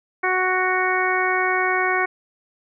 harmonic tone, 370 Hz, F#4, in tune, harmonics 1 / 2 / 3 / 4 / 5 / 6, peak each -25 / -25 / -25 / -25 / -25 / -25 dBFS, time 0.23-2.06 s, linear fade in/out 10 ms, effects none

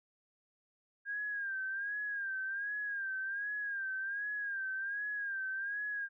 sine tone with vibrato, 1612 Hz, G6, 48 cents sharp, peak -35 dBFS, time 1.05-6.09 s, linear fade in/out 50 ms, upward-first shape sine, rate 1.3 Hz, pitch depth 78 cents each way, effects none

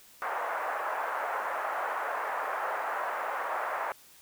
pink band-pass noise, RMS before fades -33 dBFS, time 0.22-3.92 s, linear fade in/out 0 ms, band 640 to 1600 Hz, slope 24 dB/octave, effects white hiss -56 dBFS RMS until 4.21 s

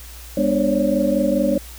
sine tone cluster, 202.9 / 246.7 / 298.1 / 544 / 569 Hz, G#3 / B3 / D4 / C#5 / C#5, -40 / -2 / +26 / -33 / +45 cents, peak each -22 dBFS, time 0.37-1.58 s, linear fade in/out 5 ms, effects added 60 Hz sine -37 dBFS peak until 1.78 s + white hiss -41 dBFS RMS until 1.78 s

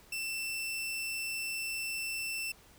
sawtooth tone, 2675 Hz, E7, 25 cents sharp, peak -31 dBFS, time 0.12-2.52 s, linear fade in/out 5 ms, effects pink hiss -59 dBFS RMS until 2.78 s

